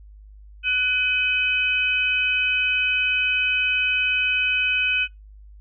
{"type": "tone cluster", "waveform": "sine", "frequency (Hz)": [1489, 2528, 3011], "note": ["F#6", "D#7", "F#7"], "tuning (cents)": [11, 27, 30], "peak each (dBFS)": [-27, -19, -27], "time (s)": [0.63, 5.08], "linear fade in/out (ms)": 50, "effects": ["noise-tail reverb RT60 0.2 s tail -25 dB re dry", "added 51 Hz sine -42 dBFS peak until 5.6 s"]}